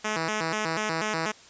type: tone with vibrato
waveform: 5% pulse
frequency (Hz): 186.6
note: F#3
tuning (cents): +15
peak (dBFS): -15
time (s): 0.04-1.32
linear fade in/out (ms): 10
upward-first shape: square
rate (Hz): 4.1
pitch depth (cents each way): 240
effects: white hiss -51 dBFS RMS until 1.49 s + resampled to 16000 Hz